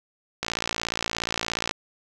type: click train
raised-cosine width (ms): 0.2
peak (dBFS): -8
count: 74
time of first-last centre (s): 0.43-1.711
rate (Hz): 57
effects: none